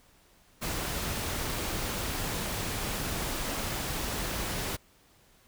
pink noise, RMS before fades -33 dBFS, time 0.61-4.77 s, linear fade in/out 20 ms, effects pink hiss -62 dBFS RMS until 5.47 s

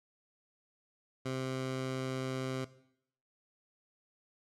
15% pulse tone, 130.81 Hz, C3, in tune, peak -28 dBFS, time 1.25-2.65 s, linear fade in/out 10 ms, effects noise-tail reverb RT60 0.7 s tail -17 dB re dry + low-pass 8000 Hz 12 dB/octave

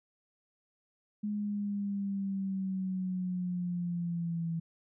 sine linear sweep, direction down, 209.4 to 164.6 Hz, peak -31 dBFS, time 1.23-4.6 s, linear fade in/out 10 ms, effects none

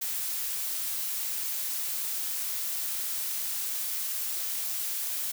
blue noise, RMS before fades -32 dBFS, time 0.01-5.32 s, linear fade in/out 10 ms, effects none

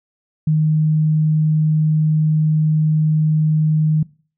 sine tone, 155.1 Hz, D#3, 5 cents flat, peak -12 dBFS, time 0.47-4.03 s, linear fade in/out 5 ms, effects noise-tail reverb RT60 0.4 s tail -22 dB re dry

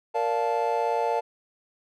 triangle chord, Bb major seventh, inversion none, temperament just, 466.2 / 582.7 / 699.2 / 874.1 Hz, Bb4 / D5 / F5 / A5, 0 / -14 / +2 / -12 cents, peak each -26 / -29 / -27 / -25 dBFS, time 0.14-1.21 s, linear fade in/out 20 ms, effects none

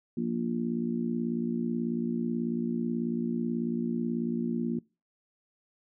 harmonic tone, 58.27 Hz, A#1, in tune, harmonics 3 / 4 / 5 / 6, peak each -35 / -29 / -40 / -36 dBFS, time 0.17-4.79 s, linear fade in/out 5 ms, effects noise-tail reverb RT60 0.3 s tail -24 dB re dry

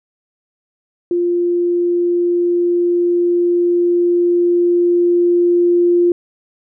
sine tone with level ramp, 349.2 Hz, F4, in tune, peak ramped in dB -13 to -9 dBFS, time 1.11-6.12 s, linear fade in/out 2 ms, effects none

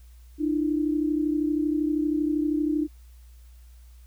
sine tone pair together, 300.2 / 332.9 Hz, D4 / E4, +38 / +17 cents, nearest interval major second, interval 179 cents, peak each -23 / -28 dBFS, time 0.38-2.88 s, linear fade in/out 50 ms, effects added 60 Hz sine -46 dBFS peak until 4.06 s + white hiss -63 dBFS RMS until 4.06 s

